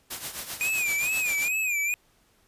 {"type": "noise with tremolo", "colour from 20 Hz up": "white", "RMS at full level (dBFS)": -32, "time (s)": [0.1, 1.49], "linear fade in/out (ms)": 10, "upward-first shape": "triangle", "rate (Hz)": 7.7, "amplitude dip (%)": 75}
{"type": "tone with vibrato", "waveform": "square", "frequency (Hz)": 2447, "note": "D#7", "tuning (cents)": -29, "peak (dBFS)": -25, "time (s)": [0.61, 1.94], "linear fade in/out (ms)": 0, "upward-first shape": "sine", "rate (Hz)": 2.3, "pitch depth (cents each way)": 110}
{"effects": ["pink hiss -64 dBFS RMS until 2.47 s", "resampled to 32000 Hz"]}